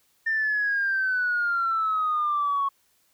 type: exponential sweep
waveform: sine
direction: down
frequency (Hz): 1804 to 1100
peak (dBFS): -21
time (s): 0.26-2.69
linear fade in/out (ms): 10
effects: tanh soft clip ceiling -17 dBFS + white hiss -66 dBFS RMS until 3.13 s